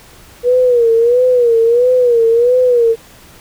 sine tone with vibrato, 480 Hz, B4, 49 cents flat, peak -7 dBFS, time 0.43-2.96 s, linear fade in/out 50 ms, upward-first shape sine, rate 1.5 Hz, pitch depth 95 cents each way, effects pink hiss -41 dBFS RMS until 3.4 s

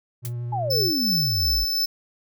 triangle tone with vibrato, 120.1 Hz, B2, 48 cents flat, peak -25 dBFS, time 0.22-0.92 s, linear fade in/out 50 ms, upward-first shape square, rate 11 Hz, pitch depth 11 cents each way
blue noise with exponential decay, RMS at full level -29 dBFS, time 0.25-0.33 s, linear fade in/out 0 ms, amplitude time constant 17 ms
sine exponential sweep, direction down, 870 to 49 Hz, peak -24 dBFS, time 0.52-1.65 s, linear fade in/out 10 ms
square tone with tremolo, 5274 Hz, E8, in tune, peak -20 dBFS, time 0.7-1.86 s, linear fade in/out 10 ms, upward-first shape sine, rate 2.8 Hz, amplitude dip 30%
effects none

